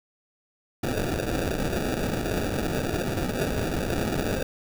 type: noise with sample-and-hold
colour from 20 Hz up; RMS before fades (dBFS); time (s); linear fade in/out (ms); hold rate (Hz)
blue; -27; 0.83-4.43; 5; 1050
effects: none